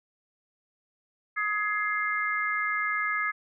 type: harmonic tone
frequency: 419.5 Hz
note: G#4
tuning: 17 cents sharp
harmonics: 3 / 4 / 5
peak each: -30 / -30 / -30 dBFS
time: 1.36-3.32 s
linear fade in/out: 20 ms
effects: none